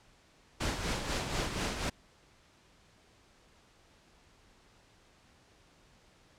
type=noise with tremolo; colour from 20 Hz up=pink; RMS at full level=-32 dBFS; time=0.6-1.9 s; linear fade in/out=10 ms; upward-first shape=sine; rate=4.1 Hz; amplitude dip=50%; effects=pink hiss -63 dBFS RMS until 6.38 s + low-pass 7000 Hz 12 dB/octave